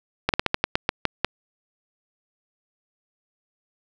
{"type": "slowing click train", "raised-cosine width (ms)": 0.3, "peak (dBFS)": -3, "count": 10, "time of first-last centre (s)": [0.29, 1.246], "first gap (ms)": 48, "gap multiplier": 1.19, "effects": []}